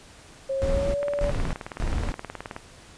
sine tone with pitch glide, 540 to 575.4 Hz, C#5 to D5, -45 to -36 cents, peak -24 dBFS, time 0.49-1.31 s, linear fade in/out 10 ms, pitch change +109 cents, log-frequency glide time 0.61-1.04 s
brown noise bursts, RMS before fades -26 dBFS, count 3, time 0.62-2.12 s, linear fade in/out 0 ms, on 320 ms, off 270 ms
click train, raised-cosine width 0.5 ms, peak -18 dBFS, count 30, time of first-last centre 1.03-2.564 s, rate 18.9 Hz
effects pink hiss -49 dBFS RMS until 2.97 s + resampled to 22050 Hz

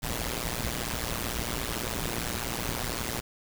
pink noise with amplitude modulation, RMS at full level -28 dBFS, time 0.02-3.21 s, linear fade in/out 20 ms, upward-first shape sine, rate 118 Hz, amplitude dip 100%, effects none

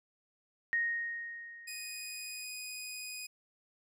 sine tone with exponential decay, 1864.7 Hz, A#6, in tune, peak -27 dBFS, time 0.73-2.44 s, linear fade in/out 0 ms, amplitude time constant 370 ms
15% pulse tone, 2489 Hz, D#7, in tune, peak -34 dBFS, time 1.67-3.27 s, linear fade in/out 10 ms
effects none

